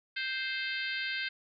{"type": "harmonic tone", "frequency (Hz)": 523.3, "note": "C5", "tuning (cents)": 0, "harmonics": [3, 4, 5, 6, 7, 8, 9], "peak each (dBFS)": [-36, -38, -40, -42, -43, -44, -45], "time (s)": [0.16, 1.29], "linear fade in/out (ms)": 10, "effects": []}